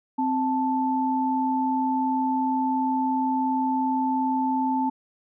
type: tone pair together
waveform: sine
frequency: 261.2 / 878.6 Hz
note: C4 / A5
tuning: -3 / -3 cents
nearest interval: octave + major sixth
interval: 2100 cents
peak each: -24 dBFS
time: 0.18-4.9 s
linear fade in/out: 10 ms
effects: none